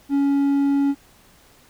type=tone; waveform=triangle; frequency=280 Hz; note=C#4; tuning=18 cents sharp; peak=-14 dBFS; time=0.09-0.95 s; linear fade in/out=50 ms; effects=pink hiss -53 dBFS RMS until 1.69 s